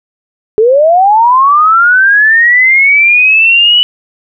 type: linear sweep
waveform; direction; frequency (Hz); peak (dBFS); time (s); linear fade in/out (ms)
sine; up; 415.3 to 2977; -3; 0.58-3.83; 0
effects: none